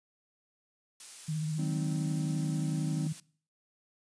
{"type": "noise", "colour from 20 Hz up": "blue", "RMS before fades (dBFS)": -44, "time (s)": [1, 3.2], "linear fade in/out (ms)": 2}
{"type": "tone with vibrato", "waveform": "sine", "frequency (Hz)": 155.56, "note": "D#3", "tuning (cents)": 0, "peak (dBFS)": -30, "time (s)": [1.28, 3.13], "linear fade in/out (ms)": 10, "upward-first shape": "triangle", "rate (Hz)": 15, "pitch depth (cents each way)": 48}
{"type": "chord", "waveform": "triangle", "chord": "Ab dominant seventh", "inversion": "third", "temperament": "just", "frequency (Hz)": [186.89, 207.7, 259.6, 311.5], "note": ["Gb3", "Ab3", "C4", "Eb4"], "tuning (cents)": [18, 0, -13, 2], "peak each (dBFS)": [-36, -41, -36, -39], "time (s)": [1.58, 3.08], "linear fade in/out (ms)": 10}
{"effects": ["noise-tail reverb RT60 0.5 s tail -22 dB re dry", "resampled to 22050 Hz"]}